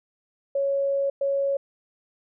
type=tone bursts at uneven times; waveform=sine; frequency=554.4 Hz; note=C#5; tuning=in tune; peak=-21 dBFS; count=2; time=0.55-1.1 / 1.21-1.57 s; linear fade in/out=5 ms; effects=none